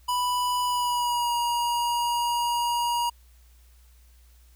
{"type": "tone with pitch glide", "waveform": "square", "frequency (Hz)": [987.8, 952.5], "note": ["B5", "A#5"], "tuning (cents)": [0, 37], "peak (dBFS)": -24, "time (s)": [0.08, 3.1], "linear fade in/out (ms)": 10, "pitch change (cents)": -63, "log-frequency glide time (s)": [0.64, 1.34], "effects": ["added 60 Hz sine -52 dBFS peak until 4.55 s", "white hiss -63 dBFS RMS until 4.55 s"]}